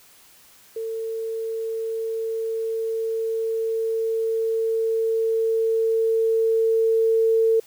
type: tone with level ramp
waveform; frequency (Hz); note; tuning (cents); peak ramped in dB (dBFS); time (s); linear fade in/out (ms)
sine; 450; A4; +39; -26 to -15; 0.76-7.6; 5
effects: white hiss -52 dBFS RMS until 7.66 s

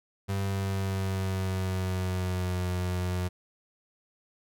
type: tone with pitch glide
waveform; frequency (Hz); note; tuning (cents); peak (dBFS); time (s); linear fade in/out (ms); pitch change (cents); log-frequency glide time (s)
35% pulse; 98 to 90.39; G2 to F#2; 0 to -40; -26; 0.28-3.29; 20; -140; 0.4-2.65
effects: none

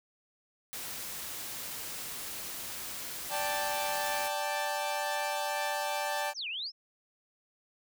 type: noise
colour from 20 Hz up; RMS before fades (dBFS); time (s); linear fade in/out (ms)
white; -40; 0.73-4.28; 0
type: chord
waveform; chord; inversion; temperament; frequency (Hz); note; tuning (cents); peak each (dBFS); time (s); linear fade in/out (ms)
sawtooth; D suspended fourth; none; equal; 587.3 / 784 / 880; D5 / G5 / A5; 0 / 0 / 0; -32 / -32 / -31; 3.29-6.34; 50
type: exponential two-way sweep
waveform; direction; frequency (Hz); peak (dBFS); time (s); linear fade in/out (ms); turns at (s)
sine; down then up; 6690 to 2363 to 5470; -34; 6.34-6.72; 50; 6.48
effects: none

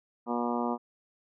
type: harmonic tone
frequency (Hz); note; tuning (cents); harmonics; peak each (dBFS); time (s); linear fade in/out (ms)
120; B2; -49; 2 / 3 / 4 / 5 / 6 / 7 / 8 / 9 / 10; -31 / -37 / -37 / -40 / -36 / -39 / -36 / -42 / -40; 0.26-0.78; 50
effects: none

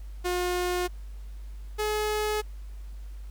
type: tone pair in turn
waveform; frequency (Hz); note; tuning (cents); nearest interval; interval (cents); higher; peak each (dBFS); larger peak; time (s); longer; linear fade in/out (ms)
sawtooth; 358.2 / 424.6; F4 / G#4; +44 / +38; minor third; 294; second; -22; neither; 0.24-0.88 / 1.78-2.42; neither; 20
effects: added 50 Hz sine -37 dBFS peak until 3.3 s + pink hiss -60 dBFS RMS until 3.3 s

